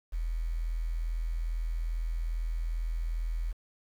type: tone with quantisation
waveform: sine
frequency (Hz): 41.2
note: E1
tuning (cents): 0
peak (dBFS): -29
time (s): 0.12-3.53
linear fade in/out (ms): 20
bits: 9
effects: none